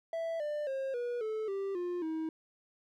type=tone with pitch steps; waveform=triangle; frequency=660 / 594.8 / 536.1 / 483.1 / 435.4 / 392.4 / 353.7 / 318.8 Hz; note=E5 / D5 / C5 / B4 / A4 / G4 / F4 / D#4; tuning=+2 / +22 / +42 / -38 / -18 / +2 / +22 / +42 cents; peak=-31 dBFS; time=0.13-2.29 s; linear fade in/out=2 ms; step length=270 ms; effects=none